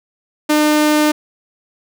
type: tone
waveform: sawtooth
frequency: 302 Hz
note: D4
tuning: 48 cents sharp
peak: -7 dBFS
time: 0.49-1.12 s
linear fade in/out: 10 ms
effects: none